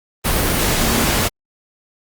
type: tone in noise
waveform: sine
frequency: 230 Hz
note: A#3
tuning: 23 cents flat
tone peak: -21 dBFS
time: 0.8-1.05 s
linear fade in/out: 20 ms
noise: pink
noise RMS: -17 dBFS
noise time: 0.24-1.29 s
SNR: -7 dB
effects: Opus 32 kbps